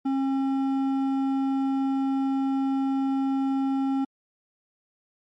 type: tone with hard clipping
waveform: sine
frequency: 270 Hz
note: C#4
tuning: 45 cents flat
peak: -24 dBFS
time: 0.05-4.05 s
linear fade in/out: 10 ms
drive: 8 dB
effects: MP3 48 kbps